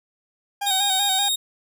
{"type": "tone with vibrato", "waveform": "40% pulse", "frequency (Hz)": 784, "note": "G5", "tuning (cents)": 0, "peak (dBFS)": -23, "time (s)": [0.61, 1.29], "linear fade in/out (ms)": 10, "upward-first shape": "square", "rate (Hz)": 5.2, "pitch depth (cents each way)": 49}
{"type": "tone", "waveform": "sawtooth", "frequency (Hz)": 3729, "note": "A#7", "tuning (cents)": 0, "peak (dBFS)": -17, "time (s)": [0.66, 1.36], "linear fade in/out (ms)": 10}
{"effects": []}